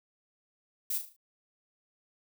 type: noise with echo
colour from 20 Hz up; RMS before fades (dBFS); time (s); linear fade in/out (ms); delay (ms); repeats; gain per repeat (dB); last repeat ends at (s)
violet; -32; 0.9-0.98; 5; 37; 5; -7; 1.165
effects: none